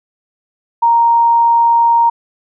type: tone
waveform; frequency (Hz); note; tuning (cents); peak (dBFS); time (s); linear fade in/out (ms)
sine; 932.3; A#5; 0; -7; 0.82-2.1; 10
effects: none